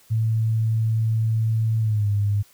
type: tone with pitch glide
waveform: sine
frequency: 111.5 to 102.25 Hz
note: A2 to G#2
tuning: +23 to -26 cents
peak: -18 dBFS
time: 0.1-2.43 s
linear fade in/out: 20 ms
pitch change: -149 cents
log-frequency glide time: 1.8-2.08 s
effects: white hiss -55 dBFS RMS until 2.53 s